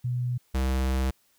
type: tone pair in turn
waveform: sine / square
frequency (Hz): 123.47 / 65.41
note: B2 / C2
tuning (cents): 0 / 0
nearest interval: major seventh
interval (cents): 1100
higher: first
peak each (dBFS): -25 / -24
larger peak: second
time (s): 0.04-0.38 / 0.54-1.11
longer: second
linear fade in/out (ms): 10
effects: white hiss -66 dBFS RMS until 1.38 s